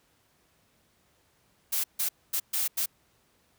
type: noise bursts at uneven times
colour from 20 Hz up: blue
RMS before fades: -28 dBFS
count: 5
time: 1.72-1.84 / 1.99-2.09 / 2.33-2.4 / 2.53-2.68 / 2.77-2.86 s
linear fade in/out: 10 ms
effects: pink hiss -67 dBFS RMS until 3.58 s + high-pass 60 Hz 12 dB/octave